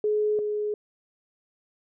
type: tone pair in turn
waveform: sine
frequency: 423 / 419.8 Hz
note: G#4 / G#4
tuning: +32 / +19 cents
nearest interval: unison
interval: 13 cents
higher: first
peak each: -21 / -25 dBFS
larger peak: first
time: 0.04-0.39 / 0.39-0.74 s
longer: neither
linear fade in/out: 2 ms
effects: none